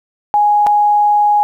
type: tone with dropouts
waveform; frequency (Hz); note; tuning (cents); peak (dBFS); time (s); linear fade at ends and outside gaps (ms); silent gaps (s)
sine; 830.6; G#5; 0; -8; 0.34-1.43; 0; 0.665-0.669
effects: 8-bit